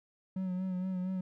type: tone with vibrato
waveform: triangle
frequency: 185 Hz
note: F#3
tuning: in tune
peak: -30 dBFS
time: 0.36-1.21 s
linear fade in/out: 5 ms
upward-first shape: sine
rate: 4.3 Hz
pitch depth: 37 cents each way
effects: none